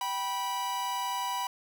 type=tone pair together; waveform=45% pulse; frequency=778 / 980.2 Hz; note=G5 / B5; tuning=-13 / -13 cents; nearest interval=major third; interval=400 cents; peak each=-37 / -31 dBFS; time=0.01-1.47 s; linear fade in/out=2 ms; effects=none